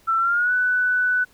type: tone with pitch glide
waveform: sine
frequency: 1337 to 1492.1 Hz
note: E6 to F#6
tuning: +24 to +14 cents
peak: -17 dBFS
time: 0.07-1.25 s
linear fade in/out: 20 ms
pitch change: +190 cents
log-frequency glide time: 0.18-0.53 s
effects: pink hiss -56 dBFS RMS until 1.33 s